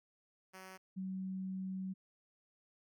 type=tone pair in turn; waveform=5% pulse / sine; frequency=188.1 / 188.79 Hz; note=F#3 / F#3; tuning=+29 / +35 cents; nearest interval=unison; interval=6 cents; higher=second; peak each=-39 / -38 dBFS; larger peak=second; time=0.53-0.78 / 0.96-1.94 s; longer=second; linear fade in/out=20 ms; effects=none